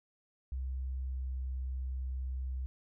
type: tone with pitch glide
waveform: sine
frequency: 65 to 64.59 Hz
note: C2 to C2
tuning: -11 to -22 cents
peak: -34 dBFS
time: 0.52-2.66 s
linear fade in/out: 0 ms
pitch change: -11 cents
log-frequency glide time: 1.09-1.18 s
effects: none